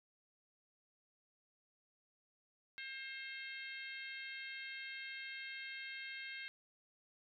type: harmonic tone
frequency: 533 Hz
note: C5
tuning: 32 cents sharp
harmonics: 3 / 4 / 5 / 6 / 7 / 8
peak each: -50 / -48 / -53 / -55 / -57 / -57 dBFS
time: 2.78-6.48 s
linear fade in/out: 0 ms
effects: none